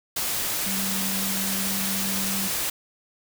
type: tone in noise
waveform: sine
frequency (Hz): 194.1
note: G3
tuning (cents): -17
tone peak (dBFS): -30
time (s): 0.66-2.48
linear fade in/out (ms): 5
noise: white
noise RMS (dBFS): -27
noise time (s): 0.16-2.7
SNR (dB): -6
effects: none